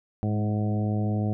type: harmonic tone with a mistuned harmonic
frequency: 106 Hz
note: G#2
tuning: 36 cents sharp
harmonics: 1 / 2 / 3 / 4 / 5 / 6 / 7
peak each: -25 / -28 / -35 / -39 / -40 / -40 / -39 dBFS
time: 0.23-1.33 s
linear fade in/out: 0 ms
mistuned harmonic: 2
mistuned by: -24 cents
effects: none